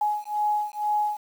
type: beating tone pair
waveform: sine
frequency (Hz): 838 / 840.1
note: G#5 / G#5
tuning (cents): +15 / +20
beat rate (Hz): 2.1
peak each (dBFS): -26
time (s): 0.01-1.17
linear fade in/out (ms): 5
effects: 8-bit